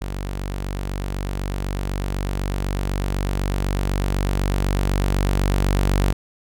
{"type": "tone with level ramp", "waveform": "sawtooth", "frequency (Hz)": 48, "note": "G1", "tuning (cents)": -36, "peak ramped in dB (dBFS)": [-22, -12], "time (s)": [0.01, 6.13], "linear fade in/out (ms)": 10, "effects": []}